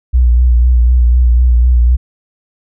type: tone with vibrato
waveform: sine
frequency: 60.7 Hz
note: B1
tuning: 29 cents flat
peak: -5 dBFS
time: 0.13-1.97 s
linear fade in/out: 20 ms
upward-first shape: sine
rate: 4 Hz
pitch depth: 46 cents each way
effects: none